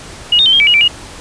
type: tone with pitch steps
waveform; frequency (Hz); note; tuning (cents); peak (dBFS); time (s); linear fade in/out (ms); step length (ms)
sine; 2885 / 3684 / 3095 / 3222 / 2302 / 2888 / 2339 / 2870; F#7 / A#7 / G7 / G7 / D7 / F#7 / D7 / F7; -44 / -21 / -23 / +47 / -35 / -43 / -8 / +47; -6; 0.32-0.88; 5; 70
effects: pink hiss -32 dBFS RMS until 1.2 s + resampled to 22050 Hz